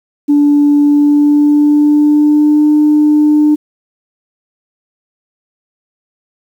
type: tone with pitch glide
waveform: sine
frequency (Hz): 290.5 to 300.1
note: D4 to D4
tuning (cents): -19 to +38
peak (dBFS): -4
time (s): 0.28-3.56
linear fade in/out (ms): 20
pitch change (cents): +57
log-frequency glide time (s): 0.81-2.69
effects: tanh soft clip ceiling -2 dBFS + 7-bit